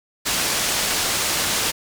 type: low-pass noise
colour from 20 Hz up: white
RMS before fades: -22 dBFS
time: 0.25-1.72 s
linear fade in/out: 20 ms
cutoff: 8100 Hz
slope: 12 dB/octave
effects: none